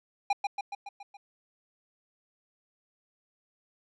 square tone with echo, 806 Hz, G5, 48 cents sharp, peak -23 dBFS, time 0.3-0.33 s, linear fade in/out 5 ms, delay 140 ms, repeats 6, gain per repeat -4 dB, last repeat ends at 1.17 s, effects low-pass 4000 Hz 12 dB/octave

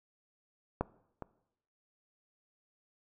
clicks, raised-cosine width 1 ms, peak -16 / -26 dBFS, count 2, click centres 0.81 / 1.223 s, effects noise-tail reverb RT60 0.8 s tail -20 dB re dry

